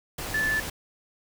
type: tone in noise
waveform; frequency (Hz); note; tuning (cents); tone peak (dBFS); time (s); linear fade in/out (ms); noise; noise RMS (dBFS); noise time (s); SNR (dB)
sine; 1745; A6; -15; -23; 0.34-0.6; 5; pink; -34; 0.18-0.7; +8
effects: none